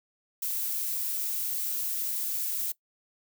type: noise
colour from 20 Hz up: violet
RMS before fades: -31 dBFS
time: 0.42-2.72 s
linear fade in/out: 5 ms
effects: noise-tail reverb RT60 0.1 s tail -20 dB re dry